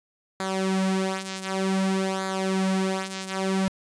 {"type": "tone with flanger", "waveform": "sawtooth", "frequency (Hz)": 190.7, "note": "G3", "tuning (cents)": -47, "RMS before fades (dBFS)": -26, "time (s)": [0.4, 3.68], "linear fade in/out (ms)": 0, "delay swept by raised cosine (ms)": [0.35, 5.35], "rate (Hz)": 0.54, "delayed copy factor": -0.7, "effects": ["resampled to 22050 Hz"]}